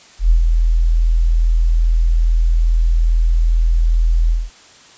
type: tone with ADSR envelope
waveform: sine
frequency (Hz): 41.2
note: E1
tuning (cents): 0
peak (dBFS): -6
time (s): 0.19-4.5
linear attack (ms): 110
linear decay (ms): 100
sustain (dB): -4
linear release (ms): 200
effects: white hiss -44 dBFS RMS until 4.97 s + resampled to 16000 Hz